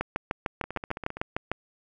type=two click trains; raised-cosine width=0.5 ms; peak=-12 / -20 dBFS; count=11 / 9; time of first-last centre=0.01-1.516 / 0.64-1.17 s; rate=6.64 / 15.1 Hz; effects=none